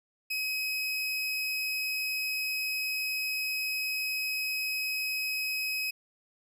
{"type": "tone", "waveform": "30% pulse", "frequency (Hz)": 2541, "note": "D#7", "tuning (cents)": 36, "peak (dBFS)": -27, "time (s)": [0.3, 5.91], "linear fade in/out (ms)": 10, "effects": []}